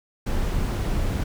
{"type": "noise", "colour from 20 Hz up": "brown", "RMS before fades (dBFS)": -24, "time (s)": [0.26, 1.24], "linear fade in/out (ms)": 10, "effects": []}